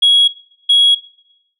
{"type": "tone pair in turn", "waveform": "sine", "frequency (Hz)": [3322, 3322], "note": ["G#7", "G#7"], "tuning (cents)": [0, 0], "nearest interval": "unison", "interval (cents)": 0, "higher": "neither", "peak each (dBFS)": -5, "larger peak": "neither", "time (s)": [[0.02, 0.28], [0.69, 0.95]], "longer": "neither", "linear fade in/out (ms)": 10, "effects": ["noise-tail reverb RT60 0.8 s tail -18 dB re dry", "tanh soft clip ceiling -4 dBFS"]}